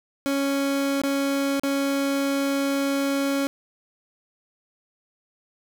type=tone with dropouts; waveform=30% pulse; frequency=277.2 Hz; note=C#4; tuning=in tune; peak=-19 dBFS; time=0.26-3.47 s; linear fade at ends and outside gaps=0 ms; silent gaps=1.017-1.036 / 1.596-1.635 s; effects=none